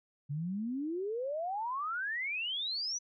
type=exponential sweep; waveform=sine; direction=up; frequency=137.8 to 6050 Hz; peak=-33 dBFS; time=0.29-2.99 s; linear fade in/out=20 ms; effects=none